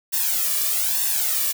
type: noise with flanger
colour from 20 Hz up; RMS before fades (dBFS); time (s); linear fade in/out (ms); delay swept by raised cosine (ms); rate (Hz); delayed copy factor
blue; -22; 0.12-1.53; 20; 1.1 to 1.75; 1.1; +1
effects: none